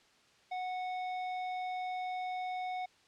triangle tone with hard clipping, 736 Hz, F#5, 9 cents flat, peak -37 dBFS, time 0.51-2.86 s, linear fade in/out 10 ms, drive 14 dB, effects white hiss -65 dBFS RMS until 3.07 s + low-pass 5000 Hz 12 dB/octave

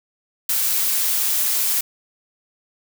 blue noise, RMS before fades -20 dBFS, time 0.49-1.81 s, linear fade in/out 5 ms, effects none

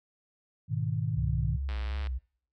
sine chord, G# minor, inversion none, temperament equal, 103.83 / 123.47 / 155.56 Hz, G#2 / B2 / D#3, 0 / 0 / 0 cents, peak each -32 dBFS, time 0.68-1.59 s, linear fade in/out 50 ms
sine tone with vibrato, 65.41 Hz, C2, in tune, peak -30 dBFS, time 1.16-2.19 s, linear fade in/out 20 ms, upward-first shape sine, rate 2.7 Hz, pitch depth 88 cents each way
click train, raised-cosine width 0.3 ms, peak -27 dBFS, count 41, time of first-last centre 1.69-2.071 s, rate 105 Hz
effects noise-tail reverb RT60 0.6 s tail -26 dB re dry

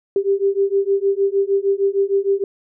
sine beating tone pair, 391.7 / 398.2 Hz, G4 / G4, -1 / +27 cents, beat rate 6.5 Hz, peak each -18 / -18 dBFS, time 0.16-2.44 s, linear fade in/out 2 ms, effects none

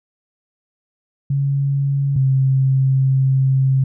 sine tone pair in turn, 139.2 / 133.4 Hz, C#3 / C3, +8 / +34 cents, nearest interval minor second, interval 74 cents, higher first, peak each -15 / -12 dBFS, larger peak second, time 1.3-2.16 / 2.16-3.84 s, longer second, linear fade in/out 5 ms, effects none

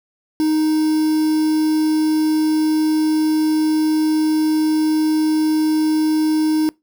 triangle tone with quantisation, 311.1 Hz, D#4, in tune, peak -12 dBFS, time 0.4-6.69 s, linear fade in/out 0 ms, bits 5, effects noise-tail reverb RT60 0.2 s tail -24 dB re dry

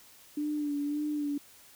sine tone with vibrato, 293.7 Hz, D4, in tune, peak -29 dBFS, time 0.37-1.38 s, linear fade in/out 5 ms, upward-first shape sine, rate 1.8 Hz, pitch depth 38 cents each way, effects white hiss -56 dBFS RMS until 1.75 s

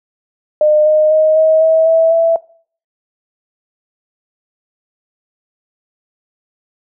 sine tone with pitch steps, 607 / 615.8 / 624.8 / 633.9 / 643.1 / 652.4 / 661.9 Hz, D#5 / D#5 / D#5 / D#5 / E5 / E5 / E5, -43 / -18 / +7 / +32 / -43 / -18 / +7 cents, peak -7 dBFS, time 0.61-2.36 s, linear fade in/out 2 ms, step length 250 ms, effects noise-tail reverb RT60 0.5 s tail -22 dB re dry

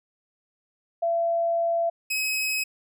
sine / sawtooth tone pair in turn, 675 / 2548 Hz, E5 / D#7, +41 / +41 cents, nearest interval octave + major seventh, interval 2300 cents, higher second, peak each -21 dBFS, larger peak neither, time 1.02-1.9 / 2.1-2.64 s, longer first, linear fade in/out 10 ms, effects none

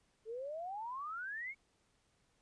sine exponential sweep, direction up, 428.4 to 2248 Hz, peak -40 dBFS, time 0.25-1.55 s, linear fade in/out 50 ms, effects pink hiss -75 dBFS RMS until 2.41 s + resampled to 22050 Hz

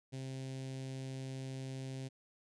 sawtooth tone with notch filter, 132.5 Hz, C3, 22 cents sharp, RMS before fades -43 dBFS, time 0.12-2.09 s, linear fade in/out 20 ms, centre 1200 Hz, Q 0.61, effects resampled to 22050 Hz

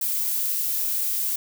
violet noise, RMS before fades -25 dBFS, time 0.01-1.36 s, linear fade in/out 5 ms, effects none

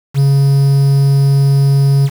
triangle tone with quantisation, 138.59 Hz, C#3, in tune, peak -5 dBFS, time 0.14-2.1 s, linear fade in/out 50 ms, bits 5, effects none

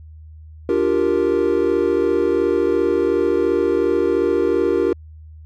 triangle chord, G minor seventh, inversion second, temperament equal, 293.7 / 349.2 / 392 / 466.2 Hz, D4 / F4 / G4 / Bb4, 0 / 0 / 0 / 0 cents, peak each -22 / -18 / -18 / -18 dBFS, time 0.69-4.93 s, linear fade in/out 2 ms, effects added 78 Hz sine -37 dBFS peak until 5.45 s

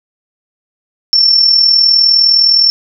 sine tone with amplitude modulation, 5410 Hz, E8, 44 cents sharp, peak -3 dBFS, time 1.13-2.7 s, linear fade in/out 0 ms, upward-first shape sine, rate 39.8 Hz, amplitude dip 55%, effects none

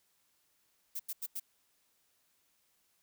violet noise bursts, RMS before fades -38 dBFS, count 4, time 0.95-1.399 s, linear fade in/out 10 ms, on 47 ms, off 87 ms, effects white hiss -74 dBFS RMS until 3.02 s

